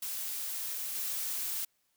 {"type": "noise with level steps", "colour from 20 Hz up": "blue", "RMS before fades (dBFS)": [-37, -35], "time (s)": [0.02, 1.65], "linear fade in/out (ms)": 5, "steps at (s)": 0.95, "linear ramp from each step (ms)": 5, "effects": ["white hiss -75 dBFS RMS until 1.96 s"]}